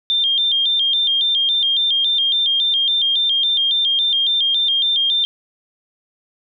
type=tone with vibrato; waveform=sine; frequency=3396 Hz; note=G#7; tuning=38 cents sharp; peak=-14 dBFS; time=0.1-5.25 s; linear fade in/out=0 ms; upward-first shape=square; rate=3.6 Hz; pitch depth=94 cents each way; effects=none